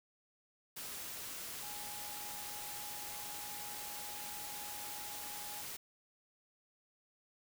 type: tone in noise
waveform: sine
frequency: 830.6 Hz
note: G#5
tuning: in tune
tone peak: -51 dBFS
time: 1.62-5.62 s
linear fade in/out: 10 ms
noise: white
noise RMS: -45 dBFS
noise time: 0.76-5.77 s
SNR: -9 dB
effects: none